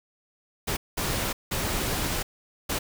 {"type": "noise bursts at uneven times", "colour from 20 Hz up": "pink", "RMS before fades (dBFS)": -28, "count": 4, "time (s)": [[0.67, 0.77], [0.97, 1.33], [1.51, 2.23], [2.69, 2.79]], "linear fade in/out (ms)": 10, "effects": []}